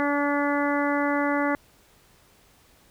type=harmonic tone; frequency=287.4 Hz; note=D4; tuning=37 cents flat; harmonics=1 / 2 / 3 / 4 / 5 / 6 / 7; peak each=-25 / -28 / -30 / -31 / -32 / -33 / -33 dBFS; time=0-1.55 s; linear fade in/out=0 ms; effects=pink hiss -58 dBFS RMS until 2.9 s